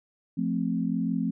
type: chord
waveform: sine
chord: F major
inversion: none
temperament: equal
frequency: 174.61 / 220 / 261.6 Hz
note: F3 / A3 / C4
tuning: 0 / 0 / 0 cents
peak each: -29 dBFS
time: 0.37-1.31 s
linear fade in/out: 10 ms
effects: none